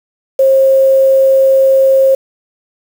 sine tone with quantisation, 535 Hz, C5, 38 cents sharp, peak -5 dBFS, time 0.39-2.15 s, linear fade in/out 5 ms, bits 5, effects none

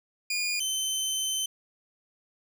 20% pulse tone pair in turn, 2432 / 3077 Hz, D#7 / G7, -40 / -33 cents, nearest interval major third, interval 407 cents, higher second, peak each -22 dBFS, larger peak neither, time 0.3-0.6 / 0.6-1.46 s, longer second, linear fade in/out 5 ms, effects none

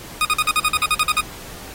20% pulse tone bursts, 1239 Hz, D#6, 8 cents flat, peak -10 dBFS, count 12, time 0.21-1.207 s, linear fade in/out 2 ms, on 40 ms, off 47 ms, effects pink hiss -37 dBFS RMS until 1.74 s + AAC 48 kbps

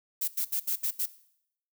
violet noise bursts at uneven times, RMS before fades -29 dBFS, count 6, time 0.21-0.28 / 0.37-0.45 / 0.52-0.6 / 0.67-0.76 / 0.83-0.91 / 0.99-1.06 s, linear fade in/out 10 ms, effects noise-tail reverb RT60 0.7 s tail -17 dB re dry

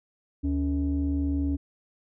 sine tone pair together, 75.07 / 280.4 Hz, D2 / C#4, +39 / +20 cents, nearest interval octave + major seventh, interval 2281 cents, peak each -25 dBFS, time 0.43-1.57 s, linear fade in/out 20 ms, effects tanh soft clip ceiling -19 dBFS

